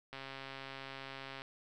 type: click train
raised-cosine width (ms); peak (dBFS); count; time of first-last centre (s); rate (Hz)
0.3; -29; 175; 0.13-1.419; 135
effects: none